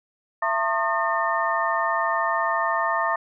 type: tone cluster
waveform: sine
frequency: 670 / 906 / 1080 / 1220 / 1809 Hz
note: E5 / A#5 / C#6 / D#6 / A6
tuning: +28 / -50 / -45 / -34 / +48 cents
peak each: -27 dBFS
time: 0.42-3.16 s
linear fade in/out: 5 ms
effects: none